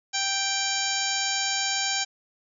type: harmonic tone with a mistuned harmonic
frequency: 784 Hz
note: G5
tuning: in tune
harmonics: 1 / 2 / 3 / 4 / 5 / 6 / 7 / 8 / 9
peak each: -33 / -33 / -33 / -33 / -33 / -33 / -33 / -33 / -33 dBFS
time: 0.13-2.05 s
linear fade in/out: 20 ms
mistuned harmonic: 8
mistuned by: +54 cents
effects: none